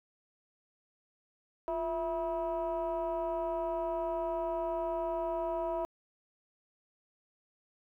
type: tone with frequency modulation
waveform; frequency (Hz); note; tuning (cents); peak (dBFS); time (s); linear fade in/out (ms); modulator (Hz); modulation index
sine; 659.3; E5; 0; -30; 1.68-5.85; 0; 310; 0.97
effects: tanh soft clip ceiling -26 dBFS + 12-bit

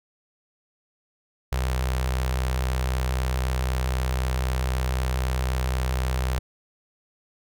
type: tone with notch filter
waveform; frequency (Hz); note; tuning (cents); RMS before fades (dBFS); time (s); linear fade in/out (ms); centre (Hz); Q
sawtooth; 63.9; C2; -40; -25; 1.52-6.39; 5; 260; 0.81
effects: none

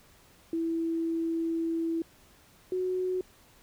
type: tone pair in turn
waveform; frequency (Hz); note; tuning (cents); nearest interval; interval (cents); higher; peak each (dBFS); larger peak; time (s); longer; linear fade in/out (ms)
sine; 329.6 / 368.3; E4 / F#4; 0 / -8; major second; 192; second; -27; neither; 0.53-2.02 / 2.72-3.21; first; 2
effects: pink hiss -59 dBFS RMS until 3.62 s

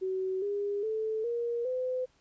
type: tone with pitch steps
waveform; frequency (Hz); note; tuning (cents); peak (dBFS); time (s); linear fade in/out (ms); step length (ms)
sine; 376.8 / 406.2 / 437.9 / 472 / 508.8; F#4 / G#4 / A4 / A#4 / C5; +32 / -38 / -8 / +22 / -48; -29; 0.01-2.06; 20; 410
effects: pink hiss -68 dBFS RMS until 2.2 s + resampled to 16000 Hz

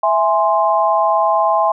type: chord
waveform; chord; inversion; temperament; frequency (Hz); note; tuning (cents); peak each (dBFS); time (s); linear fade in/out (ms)
sine; E augmented; none; equal; 659.3 / 830.6 / 1046.5; E5 / G#5 / B#5; 0 / 0 / 0; -16; 0.03-1.72; 5
effects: none

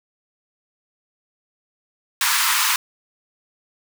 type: high-pass noise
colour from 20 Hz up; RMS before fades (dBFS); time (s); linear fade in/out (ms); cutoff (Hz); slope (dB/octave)
pink; -19; 2.21-2.76; 2; 900; 96
effects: none

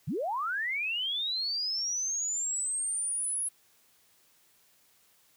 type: linear sweep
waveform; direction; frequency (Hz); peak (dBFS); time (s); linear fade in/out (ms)
sine; up; 106.2 to 10640; -29; 0.07-3.49; 10
effects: white hiss -65 dBFS RMS until 5.36 s + high-pass 60 Hz 12 dB/octave

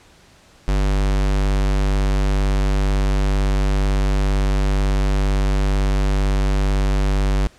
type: tone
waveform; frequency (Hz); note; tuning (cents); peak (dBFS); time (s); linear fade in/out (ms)
square; 48.95; G1; -2; -16; 0.68-7.47; 0
effects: pink hiss -50 dBFS RMS until 7.58 s + low-pass 8000 Hz 12 dB/octave

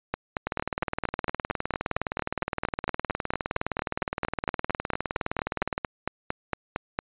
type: two click trains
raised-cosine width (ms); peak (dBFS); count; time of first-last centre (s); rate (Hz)
0.5; -11 / -12; 31 / 104; 0.14-6.989 / 0.47-5.779; 4.38 / 19.4
effects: resampled to 8000 Hz

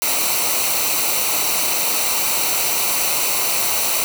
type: noise with comb filter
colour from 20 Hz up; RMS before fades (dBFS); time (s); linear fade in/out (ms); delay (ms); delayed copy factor
white; -19; 0.02-4.04; 0; 0.59; -0.65
effects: none

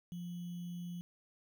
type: tone with sample-and-hold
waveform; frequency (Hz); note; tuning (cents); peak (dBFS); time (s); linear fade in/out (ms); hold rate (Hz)
sine; 174.61; F3; 0; -40; 0.12-1.01; 0; 3150
effects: none

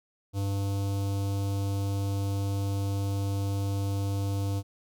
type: tone with notch filter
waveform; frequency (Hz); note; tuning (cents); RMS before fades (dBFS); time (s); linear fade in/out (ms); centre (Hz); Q
square; 99.1; G2; +19; -29; 0.33-4.63; 50; 1800; 0.61
effects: none

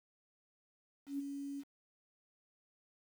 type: tone with ADSR envelope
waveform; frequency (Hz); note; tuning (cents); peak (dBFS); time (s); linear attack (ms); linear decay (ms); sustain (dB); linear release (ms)
sine; 280; C#4; +18; -34; 1.06-1.64; 130; 17; -6; 47
effects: 10-bit

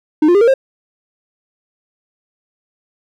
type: tone with pitch steps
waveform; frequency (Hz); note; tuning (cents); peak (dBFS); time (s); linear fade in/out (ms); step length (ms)
triangle; 306.3 / 351.8 / 404.2 / 464.3 / 533.3; D#4 / F4 / G#4 / A#4 / C5; -27 / +13 / -47 / -7 / +33; -5; 0.22-0.54; 5; 64
effects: none

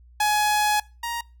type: tone pair in turn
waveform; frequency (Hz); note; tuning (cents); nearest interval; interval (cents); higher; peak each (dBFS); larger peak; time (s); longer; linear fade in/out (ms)
sawtooth; 841 / 939.6; G#5 / A#5; +22 / +13; major second; 191; second; -15 / -23; first; 0.2-0.8 / 1.03-1.21; first; 5
effects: noise-tail reverb RT60 0.3 s tail -23 dB re dry + added 60 Hz sine -48 dBFS peak until 1.4 s

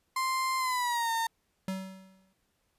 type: tone with pitch glide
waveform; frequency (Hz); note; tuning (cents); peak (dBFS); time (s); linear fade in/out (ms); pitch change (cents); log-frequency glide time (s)
35% pulse; 1046.5 to 911; C6 to A#5; 0 to -40; -26; 0.16-1.27; 5; -240; 0.58-1.11
type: tone with exponential decay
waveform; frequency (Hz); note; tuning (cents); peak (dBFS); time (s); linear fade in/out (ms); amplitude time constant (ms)
square; 190; F#3; +46; -30; 1.68-2.33; 2; 140
effects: pink hiss -75 dBFS RMS until 2.78 s + resampled to 32000 Hz

